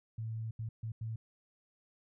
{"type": "tone bursts at uneven times", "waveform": "sine", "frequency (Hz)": 111.8, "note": "A2", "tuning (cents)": 28, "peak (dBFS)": -36, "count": 4, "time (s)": [[0.18, 0.51], [0.59, 0.69], [0.83, 0.92], [1.01, 1.16]], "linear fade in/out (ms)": 5, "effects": []}